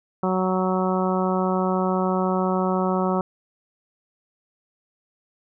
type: harmonic tone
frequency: 186 Hz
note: F#3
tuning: 9 cents sharp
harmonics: 1 / 2 / 3 / 4 / 5 / 6 / 7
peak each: -23 / -26 / -28 / -29 / -30 / -31 / -31 dBFS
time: 0.23-3.21 s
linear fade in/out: 2 ms
effects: none